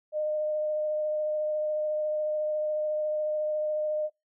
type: tone with vibrato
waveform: sine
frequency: 610 Hz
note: D#5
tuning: 34 cents flat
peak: -26 dBFS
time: 0.12-4.1 s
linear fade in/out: 50 ms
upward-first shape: sine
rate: 14 Hz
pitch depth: 10 cents each way
effects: noise-tail reverb RT60 0.2 s tail -24 dB re dry